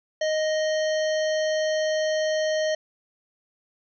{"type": "harmonic tone with a mistuned harmonic", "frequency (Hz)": 622.3, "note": "D#5", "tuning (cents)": 0, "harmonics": [1, 3, 5, 7, 9, 10], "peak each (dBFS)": [-22, -32, -36, -39, -41, -42], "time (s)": [0.21, 2.75], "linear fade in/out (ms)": 5, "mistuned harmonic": 7, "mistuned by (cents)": -31, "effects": []}